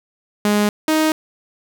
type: tone pair in turn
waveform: sawtooth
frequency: 207.7 / 312.8 Hz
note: G#3 / D#4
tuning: 0 / +9 cents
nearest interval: perfect fifth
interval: 709 cents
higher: second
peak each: -10 dBFS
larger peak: neither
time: 0.45-0.69 / 0.88-1.12 s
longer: neither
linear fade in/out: 2 ms
effects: 7-bit